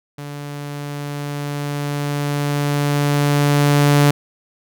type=tone with level ramp; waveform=sawtooth; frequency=144.6 Hz; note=D3; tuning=27 cents flat; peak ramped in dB=-25 to -6 dBFS; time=0.18-4.11 s; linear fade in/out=5 ms; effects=none